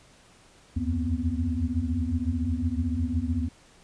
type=tone cluster; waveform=sine; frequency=76.5 / 84.4 / 90.2 / 240.8 / 256.5 Hz; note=D#2 / E2 / F#2 / B3 / C4; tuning=-29 / +41 / -44 / -44 / -34 cents; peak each=-31 dBFS; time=0.76-3.49 s; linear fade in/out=10 ms; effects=pink hiss -56 dBFS RMS until 3.83 s + resampled to 22050 Hz